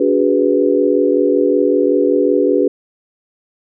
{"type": "chord", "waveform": "sine", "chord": "G# half-diminished seventh", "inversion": "second", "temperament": "equal with one note detuned", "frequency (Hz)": [287.1, 370, 415.3, 493.9], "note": ["D4", "F#4", "G#4", "B4"], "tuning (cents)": [-39, 0, 0, 0], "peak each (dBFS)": -16, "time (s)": [0, 2.68], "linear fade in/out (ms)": 5, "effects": []}